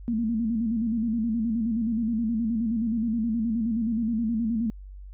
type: tone with vibrato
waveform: sine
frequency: 226.4 Hz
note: A3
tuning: 50 cents sharp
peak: -23 dBFS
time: 0.08-4.7 s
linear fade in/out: 0 ms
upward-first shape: square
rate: 9.5 Hz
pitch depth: 71 cents each way
effects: added 48 Hz sine -39 dBFS peak until 5.13 s